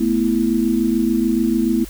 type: chord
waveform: sine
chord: A suspended second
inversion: none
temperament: equal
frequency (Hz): 220 / 246.9 / 329.6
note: A3 / B3 / E4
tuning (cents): 0 / 0 / 0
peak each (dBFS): -19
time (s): 0-1.85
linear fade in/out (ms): 10
effects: added 50 Hz sine -34 dBFS peak until 1.89 s + white hiss -40 dBFS RMS until 1.89 s